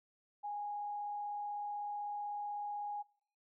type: tone with frequency modulation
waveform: sine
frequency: 825 Hz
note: G#5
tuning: 12 cents flat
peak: -38 dBFS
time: 0.43-3.03 s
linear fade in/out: 20 ms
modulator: 36 Hz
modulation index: 0.28
effects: noise-tail reverb RT60 0.6 s tail -26 dB re dry